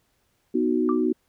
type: chord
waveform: sine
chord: B major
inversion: none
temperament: equal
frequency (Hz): 246.9 / 311.1 / 370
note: B3 / D#4 / F#4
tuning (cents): 0 / 0 / 0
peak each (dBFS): -24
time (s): 0.54-1.13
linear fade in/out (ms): 10
type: tone with exponential decay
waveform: sine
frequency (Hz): 1174.7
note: D6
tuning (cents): 0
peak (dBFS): -24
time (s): 0.89-1.06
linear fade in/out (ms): 1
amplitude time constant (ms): 35
effects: pink hiss -69 dBFS RMS until 1.28 s